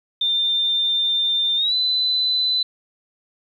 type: tone with pitch glide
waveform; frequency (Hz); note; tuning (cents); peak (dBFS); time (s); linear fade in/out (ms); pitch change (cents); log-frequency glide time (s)
sine; 3595 to 4012; A7 to B7; +36 to +26; -17; 0.21-2.63; 5; +190; 1.56-1.74
effects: 9-bit